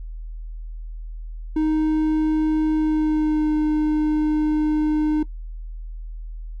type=tone with pitch glide; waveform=triangle; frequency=311.1 to 305.6 Hz; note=D#4 to D#4; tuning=0 to -31 cents; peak=-15 dBFS; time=1.56-5.23 s; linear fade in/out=5 ms; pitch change=-31 cents; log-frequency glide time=2.73-3.53 s; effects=noise-tail reverb RT60 0.1 s tail -19 dB re dry + added 40 Hz sine -30 dBFS peak until 6.6 s